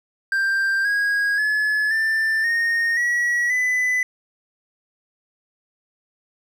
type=tone with pitch steps; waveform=triangle; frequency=1581 / 1644.3 / 1710.2 / 1778.7 / 1850 / 1924.1 / 2001 Hz; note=G6 / G#6 / A6 / A6 / A#6 / B6 / B6; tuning=+14 / -18 / -50 / +18 / -14 / -46 / +22 cents; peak=-16 dBFS; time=0.32-4.03 s; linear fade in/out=2 ms; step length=530 ms; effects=none